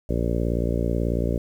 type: harmonic tone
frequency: 58.27 Hz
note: A#1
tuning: in tune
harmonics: 1 / 2 / 3 / 4 / 5 / 6 / 7 / 8 / 9 / 10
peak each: -25 / -28 / -30 / -31 / -32 / -33 / -33 / -34 / -35 / -35 dBFS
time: 0.09-1.38 s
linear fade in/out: 5 ms
effects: 9-bit